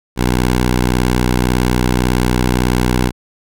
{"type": "tone with vibrato", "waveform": "10% pulse", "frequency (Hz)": 61.74, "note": "B1", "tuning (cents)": 0, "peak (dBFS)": -4, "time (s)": [0.16, 3.12], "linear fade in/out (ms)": 50, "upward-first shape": "sine", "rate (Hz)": 18, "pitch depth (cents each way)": 87, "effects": []}